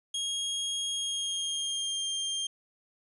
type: tone with pitch glide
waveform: sawtooth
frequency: 3269 to 3192 Hz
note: G#7 to G7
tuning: -28 to +31 cents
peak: -27 dBFS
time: 0.14-2.47 s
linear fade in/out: 5 ms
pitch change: -41 cents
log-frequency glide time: 0.9-2.08 s
effects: resampled to 24000 Hz